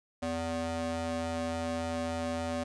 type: ring-modulated tone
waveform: 30% pulse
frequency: 164.9 Hz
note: E3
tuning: 1 cent sharp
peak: -26 dBFS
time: 0.22-2.64 s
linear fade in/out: 10 ms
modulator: 414 Hz
effects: resampled to 22050 Hz